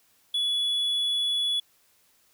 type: tone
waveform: triangle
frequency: 3406 Hz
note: G#7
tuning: 43 cents sharp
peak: -22 dBFS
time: 0.34-1.6 s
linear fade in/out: 5 ms
effects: white hiss -64 dBFS RMS until 2.33 s